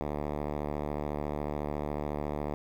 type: tone with low-pass filter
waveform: 5% pulse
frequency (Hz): 74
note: D2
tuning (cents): +14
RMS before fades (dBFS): -34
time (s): 0.01-2.54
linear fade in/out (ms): 0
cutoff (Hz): 1200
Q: 0.59
effects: 9-bit